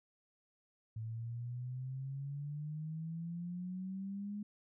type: exponential sweep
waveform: sine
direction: up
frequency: 110 to 208.8 Hz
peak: -39 dBFS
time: 0.96-4.43 s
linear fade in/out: 5 ms
effects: none